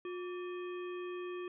harmonic tone with a mistuned harmonic, 358 Hz, F4, 43 cents sharp, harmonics 1 / 3 / 5 / 7 / 9, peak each -39 / -49 / -54 / -53 / -59 dBFS, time 0.05-1.48 s, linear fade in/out 2 ms, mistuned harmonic 3, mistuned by +120 cents, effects none

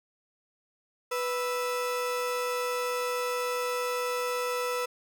35% pulse tone pair together, 493.5 / 1317.5 Hz, B4 / E6, -1 / -1 cents, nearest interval octave + perfect fourth, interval 1700 cents, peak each -28 / -32 dBFS, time 1.11-4.86 s, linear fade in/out 10 ms, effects none

